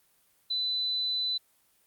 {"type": "tone", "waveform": "sine", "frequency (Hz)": 4000, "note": "B7", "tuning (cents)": 21, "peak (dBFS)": -27, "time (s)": [0.5, 1.38], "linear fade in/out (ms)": 10, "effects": ["white hiss -67 dBFS RMS until 1.86 s", "Opus 32 kbps"]}